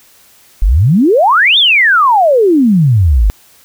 sine exponential two-way sweep, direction up then down, 39.52 to 3685 to 46.18 Hz, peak -5 dBFS, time 0.62-3.3 s, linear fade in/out 0 ms, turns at 1.58 s, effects white hiss -45 dBFS RMS until 3.64 s

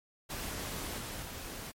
pink noise with level steps, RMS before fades -39 / -41 / -43 dBFS, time 0.29-1.72 s, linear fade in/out 20 ms, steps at 0.98 / 1.22 s, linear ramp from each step 2 ms, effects MP3 64 kbps

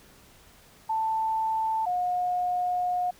sine tone pair in turn, 885 / 719.8 Hz, A5 / F#5, +10 / -48 cents, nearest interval major third, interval 358 cents, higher first, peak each -24 dBFS, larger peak neither, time 0.89-1.86 / 1.86-3.11 s, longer second, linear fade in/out 10 ms, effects pink hiss -55 dBFS RMS until 3.19 s

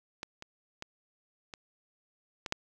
clicks, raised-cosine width 0.2 ms, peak -20 / -26 / -22 / -25 / -19 / -12 dBFS, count 6, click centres 0.231 / 0.424 / 0.824 / 1.538 / 2.462 / 2.524 s, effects none

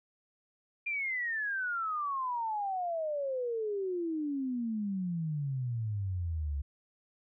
sine exponential sweep, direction down, 2421 to 68.4 Hz, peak -31 dBFS, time 0.86-6.62 s, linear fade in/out 10 ms, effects none

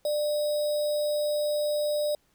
sine tone with sample-and-hold, 595 Hz, D5, 22 cents sharp, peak -24 dBFS, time 0.05-2.15 s, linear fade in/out 2 ms, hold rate 4410 Hz, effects pink hiss -68 dBFS RMS until 2.34 s

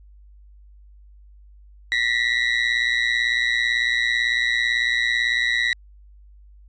35% pulse tone with amplitude modulation, 1941 Hz, B6, 31 cents flat, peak -13 dBFS, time 1.92-5.73 s, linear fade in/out 0 ms, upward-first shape sine, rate 118 Hz, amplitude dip 85%, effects added 50 Hz sine -45 dBFS peak until 6.68 s + resampled to 16000 Hz

